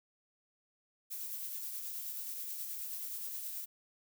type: noise with tremolo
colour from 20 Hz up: violet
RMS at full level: -40 dBFS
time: 1.1-3.66 s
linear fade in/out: 20 ms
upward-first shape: triangle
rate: 9.4 Hz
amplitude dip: 35%
effects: none